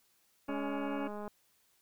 harmonic tone, 280.9 Hz, C#4, 23 cents sharp, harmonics 1 / 2 / 3 / 4 / 5 / 6 / 8 / 9 / 10, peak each -36 / -42 / -46 / -48 / -50 / -52 / -54 / -55 / -56 dBFS, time 0.48-1.08 s, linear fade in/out 10 ms
click train, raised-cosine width 1 ms, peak -30 dBFS, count 165, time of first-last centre 0.49-1.278 s, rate 208 Hz
effects white hiss -71 dBFS RMS until 1.81 s

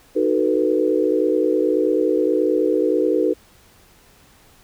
sine chord, B dominant seventh, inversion first, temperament just, 308.7 / 370.4 / 444.5 / 493.9 Hz, D#4 / F#4 / A4 / B4, -14 / +2 / +18 / 0 cents, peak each -21 dBFS, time 0.15-3.34 s, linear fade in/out 20 ms, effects pink hiss -52 dBFS RMS until 4.63 s

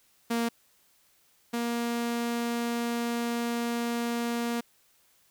sawtooth tone pair in turn, 233.1 / 235.8 Hz, A#3 / A#3, 0 / +20 cents, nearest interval unison, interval 20 cents, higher second, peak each -22 / -24 dBFS, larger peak first, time 0.3-0.49 / 1.53-4.61 s, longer second, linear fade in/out 10 ms, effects white hiss -65 dBFS RMS until 5.3 s

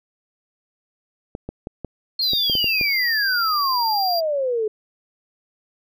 clicks, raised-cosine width 2 ms, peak -16 dBFS, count 9, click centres 1.351 / 1.49 / 1.671 / 1.847 / 2.334 / 2.498 / 2.553 / 2.643 / 2.812 s
sine exponential sweep, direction down, 4337 to 419.9 Hz, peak -19 dBFS, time 2.19-4.68 s, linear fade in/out 5 ms
square tone, 4763 Hz, D8, 24 cents sharp, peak -23 dBFS, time 2.21-4.21 s, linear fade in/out 20 ms
effects none

